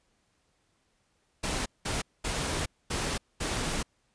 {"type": "noise bursts at uneven times", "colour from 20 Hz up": "pink", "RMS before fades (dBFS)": -31, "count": 5, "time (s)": [[1.43, 1.66], [1.85, 2.02], [2.24, 2.66], [2.9, 3.18], [3.4, 3.83]], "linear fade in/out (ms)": 10, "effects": ["pink hiss -72 dBFS RMS until 4.14 s", "resampled to 22050 Hz"]}